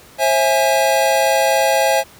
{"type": "chord", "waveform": "square", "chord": "C augmented", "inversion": "none", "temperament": "equal with one note detuned", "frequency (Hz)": [535.5, 659.3, 830.6], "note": ["C5", "E5", "G#5"], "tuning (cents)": [40, 0, 0], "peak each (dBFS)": -18, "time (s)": [0.18, 2.04], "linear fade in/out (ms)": 50, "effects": ["pink hiss -44 dBFS RMS until 2.19 s", "high-pass 60 Hz 12 dB/octave"]}